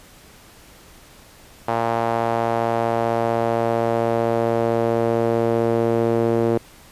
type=tone with band-pass filter sweep; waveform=sawtooth; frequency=115.6 Hz; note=A#2; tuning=14 cents flat; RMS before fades=-20 dBFS; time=1.68-6.58 s; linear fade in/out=5 ms; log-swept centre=800 to 420 Hz; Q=2; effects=pink hiss -47 dBFS RMS until 6.91 s + resampled to 32000 Hz